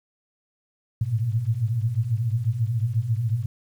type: tone cluster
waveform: sine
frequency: 105.9 / 112 / 120.1 Hz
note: G#2 / A2 / B2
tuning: +34 / +31 / -48 cents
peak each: -27 / -27 / -24 dBFS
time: 1.01-3.46 s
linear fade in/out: 5 ms
effects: 9-bit